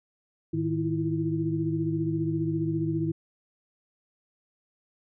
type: tone cluster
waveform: sine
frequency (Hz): 106.4 / 155.6 / 326.4 / 341.2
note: G#2 / D#3 / E4 / F4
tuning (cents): +42 / 0 / -17 / -40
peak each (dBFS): -34 / -29 / -28 / -36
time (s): 0.53-3.12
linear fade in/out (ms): 10
effects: none